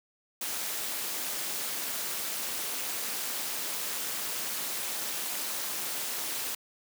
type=noise with amplitude modulation; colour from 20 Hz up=white; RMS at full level=-31 dBFS; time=0.41-6.55 s; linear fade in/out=5 ms; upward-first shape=sine; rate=245 Hz; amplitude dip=65%; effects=high-pass 200 Hz 12 dB/octave